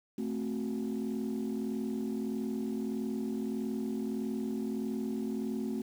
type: chord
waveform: sine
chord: F# diminished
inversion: first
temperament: equal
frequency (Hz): 220 / 261.6 / 370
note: A3 / C4 / F#4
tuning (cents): 0 / 0 / 0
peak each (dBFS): -33 / -35 / -38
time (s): 0.18-5.82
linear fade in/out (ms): 5
effects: tanh soft clip ceiling -27 dBFS + 9-bit